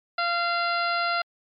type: harmonic tone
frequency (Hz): 690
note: F5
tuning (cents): -21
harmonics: 1 / 2 / 3 / 4 / 5 / 6 / 7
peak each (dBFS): -28 / -25 / -33 / -35 / -41 / -34 / -38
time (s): 0.18-1.22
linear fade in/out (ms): 5
effects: MP3 96 kbps